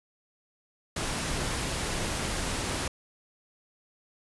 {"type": "noise", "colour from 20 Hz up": "pink", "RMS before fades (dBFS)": -31, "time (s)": [0.96, 2.88], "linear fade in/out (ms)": 5, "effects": ["resampled to 24000 Hz"]}